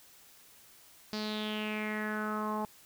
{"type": "tone with low-pass filter sweep", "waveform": "sawtooth", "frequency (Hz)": 213.5, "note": "G#3", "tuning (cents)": 48, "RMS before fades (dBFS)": -35, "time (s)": [1.13, 2.65], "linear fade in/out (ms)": 0, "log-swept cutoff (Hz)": [4800, 920], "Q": 5.5, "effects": ["white hiss -58 dBFS RMS until 2.85 s"]}